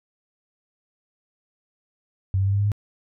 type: tone with pitch steps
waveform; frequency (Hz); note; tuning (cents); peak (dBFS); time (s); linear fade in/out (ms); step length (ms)
sine; 95.5 / 97.06 / 98.64 / 100.25 / 101.88 / 103.54; G2 / G2 / G2 / G2 / G#2 / G#2; -45 / -17 / +11 / +39 / -33 / -5; -18; 2.34-2.718; 0; 63
effects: none